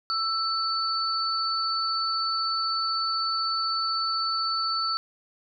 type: tone pair together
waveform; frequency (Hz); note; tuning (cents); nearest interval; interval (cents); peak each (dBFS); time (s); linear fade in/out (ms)
sine; 1326 / 4492; E6 / C#8; +10 / +22; octave + major sixth; 2112; -27; 0.1-4.97; 0
effects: none